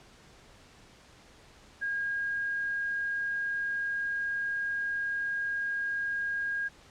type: tone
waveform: sine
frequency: 1627 Hz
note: G#6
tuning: 36 cents flat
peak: -29 dBFS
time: 1.81-6.69 s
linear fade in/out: 20 ms
effects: pink hiss -56 dBFS RMS until 6.9 s + low-pass 7000 Hz 12 dB/octave